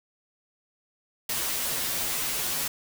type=noise with comb filter; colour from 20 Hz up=white; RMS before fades=-29 dBFS; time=1.29-2.68 s; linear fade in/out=5 ms; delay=10 ms; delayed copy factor=-1; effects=none